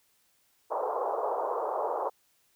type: band-pass noise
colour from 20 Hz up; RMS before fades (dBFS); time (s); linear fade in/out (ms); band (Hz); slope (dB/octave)
pink; -31; 0.7-2.1; 20; 430 to 1100; 48
effects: white hiss -69 dBFS RMS until 2.55 s